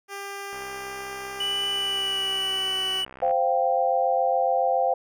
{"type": "tone with pitch glide", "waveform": "10% pulse", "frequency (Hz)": [398.5, 379.4], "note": ["G4", "F#4"], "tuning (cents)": [28, 43], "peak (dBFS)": -25, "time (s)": [0.08, 3.05], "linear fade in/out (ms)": 50, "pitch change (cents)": -85, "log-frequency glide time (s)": [1.69, 2.83]}
{"type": "click train", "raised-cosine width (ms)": 0.5, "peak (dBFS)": -27, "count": 182, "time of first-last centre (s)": [0.53, 3.31], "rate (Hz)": 65.1}
{"type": "tone with vibrato", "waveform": "triangle", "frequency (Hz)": 2960, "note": "F#7", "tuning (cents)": 0, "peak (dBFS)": -23, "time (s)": [1.4, 3.05], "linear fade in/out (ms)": 5, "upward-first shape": "triangle", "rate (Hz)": 0.94, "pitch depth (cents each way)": 9}
{"type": "chord", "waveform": "sine", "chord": "C suspended fourth", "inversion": "none", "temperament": "just", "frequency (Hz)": [523.3, 697.7, 784.9], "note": ["C5", "F5", "G5"], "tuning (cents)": [0, -2, 2], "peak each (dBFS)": -24, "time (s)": [3.22, 4.94], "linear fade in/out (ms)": 5}
{"effects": []}